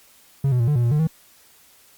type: tone with pitch steps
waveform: triangle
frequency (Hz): 137.6 / 124.1 / 116.9 / 148.2 / 120.4 / 118.4 / 149.5 / 159.7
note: C#3 / B2 / A#2 / D3 / B2 / A#2 / D3 / D#3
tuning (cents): -12 / +9 / +5 / +16 / -44 / +27 / +31 / +45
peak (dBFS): -14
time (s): 0.44-1.072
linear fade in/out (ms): 5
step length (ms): 79
effects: white hiss -53 dBFS RMS until 1.97 s + Opus 48 kbps